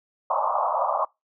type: band-pass noise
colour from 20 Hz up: white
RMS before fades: -24 dBFS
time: 0.3-1.05 s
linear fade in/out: 5 ms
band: 550 to 1200 Hz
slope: 96 dB/octave
effects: noise-tail reverb RT60 0.2 s tail -24 dB re dry